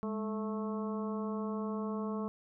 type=harmonic tone with a mistuned harmonic; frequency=219 Hz; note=A3; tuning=8 cents flat; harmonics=1 / 2 / 3 / 4 / 5 / 6; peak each=-35 / -40 / -46 / -49 / -44 / -52 dBFS; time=0.03-2.28 s; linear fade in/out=0 ms; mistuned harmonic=1; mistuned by=-84 cents; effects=none